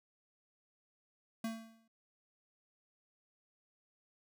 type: tone with exponential decay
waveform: square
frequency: 225.3 Hz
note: A3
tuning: 41 cents sharp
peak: -35 dBFS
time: 1.44-1.88 s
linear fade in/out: 5 ms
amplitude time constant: 94 ms
effects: none